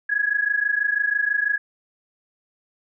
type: tone pair together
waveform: sine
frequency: 1659 / 1685.1 Hz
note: G#6 / G#6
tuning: -2 / +25 cents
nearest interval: unison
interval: 27 cents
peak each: -22 dBFS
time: 0.09-1.58 s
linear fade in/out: 10 ms
effects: none